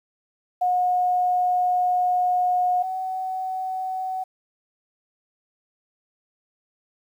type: tone pair in turn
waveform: sine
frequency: 724 / 750.8 Hz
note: F#5 / F#5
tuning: -38 / +25 cents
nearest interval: minor second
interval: 63 cents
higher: second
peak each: -18 / -25 dBFS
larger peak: first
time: 0.61-2.83 / 2.83-4.24 s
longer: first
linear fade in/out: 10 ms
effects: 9-bit